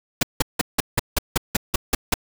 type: noise bursts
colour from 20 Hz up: pink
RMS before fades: -18 dBFS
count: 11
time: 0.21-2.141 s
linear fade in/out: 5 ms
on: 21 ms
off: 170 ms
effects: none

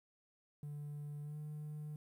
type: tone with pitch glide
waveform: triangle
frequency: 146.8 to 150.67 Hz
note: D3 to D3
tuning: 0 to +45 cents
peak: -40 dBFS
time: 0.63-1.96 s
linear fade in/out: 2 ms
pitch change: +45 cents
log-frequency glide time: 1.23-1.35 s
effects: tanh soft clip ceiling -37 dBFS + 12-bit

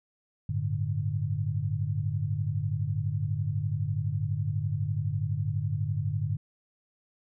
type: chord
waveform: sine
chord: G suspended second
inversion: none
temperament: equal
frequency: 98 / 110 / 146.83 Hz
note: G2 / A2 / D3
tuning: 0 / 0 / 0 cents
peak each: -31 dBFS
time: 0.49-6.37 s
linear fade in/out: 5 ms
effects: none

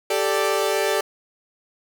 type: chord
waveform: sawtooth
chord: G suspended second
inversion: none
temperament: equal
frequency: 392 / 440 / 587.3 Hz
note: G4 / A4 / D5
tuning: 0 / 0 / 0 cents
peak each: -20 dBFS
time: 0.1-1.01 s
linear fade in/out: 5 ms
effects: none

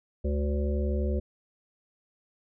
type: harmonic tone with a mistuned harmonic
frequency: 72 Hz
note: D2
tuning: 34 cents flat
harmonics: 1 / 3 / 5 / 7 / 8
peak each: -26 / -34 / -35 / -37 / -39 dBFS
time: 0.24-1.2 s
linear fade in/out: 10 ms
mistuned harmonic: 5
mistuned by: +44 cents
effects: none

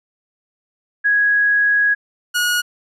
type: tone pair in turn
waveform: sine / sawtooth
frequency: 1661.2 / 1449.3 Hz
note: G#6 / F#6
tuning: 0 / -36 cents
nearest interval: major second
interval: 236 cents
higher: first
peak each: -12 dBFS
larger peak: neither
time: 1.04-1.95 / 2.34-2.62 s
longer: first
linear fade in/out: 20 ms
effects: resampled to 32000 Hz

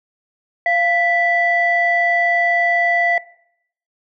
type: tone pair together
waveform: sine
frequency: 692 / 1976 Hz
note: F5 / B6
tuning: -16 / 0 cents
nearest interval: octave + tritone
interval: 1816 cents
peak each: -16 dBFS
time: 0.66-3.18 s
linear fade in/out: 2 ms
effects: noise-tail reverb RT60 0.7 s tail -19 dB re dry + tanh soft clip ceiling -6 dBFS

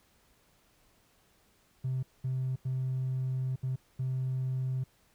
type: tone bursts at uneven times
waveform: triangle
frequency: 130 Hz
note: C3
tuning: 11 cents flat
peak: -26 dBFS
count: 5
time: 1.84-2.03 / 2.24-2.56 / 2.65-3.56 / 3.63-3.76 / 3.99-4.84 s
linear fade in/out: 10 ms
effects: tanh soft clip ceiling -26 dBFS + pink hiss -67 dBFS RMS until 5.14 s

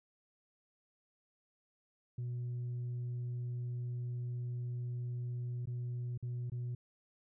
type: tone with dropouts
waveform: sine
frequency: 122.1 Hz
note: B2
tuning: 19 cents flat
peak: -34 dBFS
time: 2.18-6.75 s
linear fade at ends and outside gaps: 5 ms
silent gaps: 5.657-5.672 / 6.177-6.226 / 6.499-6.519 s
effects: tanh soft clip ceiling -35 dBFS

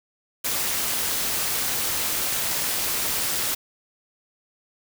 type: noise with amplitude modulation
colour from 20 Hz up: white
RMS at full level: -23 dBFS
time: 0.44-3.55 s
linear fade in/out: 10 ms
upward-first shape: sine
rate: 218 Hz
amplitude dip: 50%
effects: none

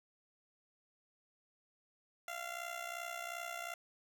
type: tone with amplitude modulation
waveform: 15% pulse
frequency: 690 Hz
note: F5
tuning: 21 cents flat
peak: -32 dBFS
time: 2.28-3.74 s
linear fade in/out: 2 ms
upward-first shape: sine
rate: 62.7 Hz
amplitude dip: 70%
effects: none

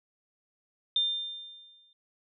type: tone with exponential decay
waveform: sine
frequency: 3600 Hz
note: A7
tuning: 39 cents sharp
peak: -22 dBFS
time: 0.96-1.93 s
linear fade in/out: 2 ms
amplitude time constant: 210 ms
effects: none

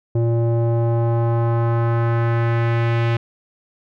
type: tone with low-pass filter sweep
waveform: square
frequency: 116.54 Hz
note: A#2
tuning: in tune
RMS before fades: -18 dBFS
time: 0.15-3.17 s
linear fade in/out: 5 ms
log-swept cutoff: 470 to 2700 Hz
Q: 1.5
effects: none

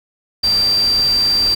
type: tone in noise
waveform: sine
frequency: 4699 Hz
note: D8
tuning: in tune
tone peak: -12 dBFS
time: 0.43-1.55 s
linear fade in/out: 10 ms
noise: pink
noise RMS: -28 dBFS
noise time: 0.43-1.55 s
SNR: +13 dB
effects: none

